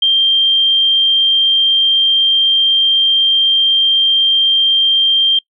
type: tone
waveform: sine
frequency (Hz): 3174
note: G7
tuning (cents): +21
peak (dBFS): -8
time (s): 0.02-5.39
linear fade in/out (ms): 5
effects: noise-tail reverb RT60 0.1 s tail -25 dB re dry